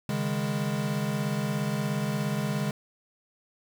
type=chord; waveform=square; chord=C# suspended second; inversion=none; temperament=equal with one note detuned; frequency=138.59 / 155.56 / 204.7 Hz; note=C#3 / D#3 / G#3; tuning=0 / 0 / -25 cents; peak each=-32 / -33 / -31 dBFS; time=0.09-2.71 s; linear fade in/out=2 ms; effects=9-bit